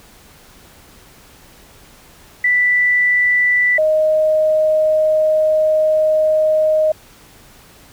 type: tone pair in turn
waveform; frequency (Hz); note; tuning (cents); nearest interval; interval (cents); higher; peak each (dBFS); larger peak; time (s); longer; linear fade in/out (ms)
sine; 1975.5 / 622.2; B6 / D#5; 0 / 0; octave + minor sixth; 2000; first; -11; neither; 2.44-3.78 / 3.78-6.92; second; 5
effects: pink hiss -45 dBFS RMS until 7.92 s